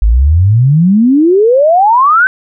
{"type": "exponential sweep", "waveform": "sine", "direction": "up", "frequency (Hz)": [49.81, 1561], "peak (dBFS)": -4, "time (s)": [0.02, 2.27], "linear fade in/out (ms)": 0, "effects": []}